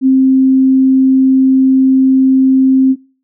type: tone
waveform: sine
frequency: 263.7 Hz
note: C4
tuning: 14 cents sharp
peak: -5 dBFS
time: 0.01-2.96 s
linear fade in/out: 50 ms
effects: noise-tail reverb RT60 0.4 s tail -23 dB re dry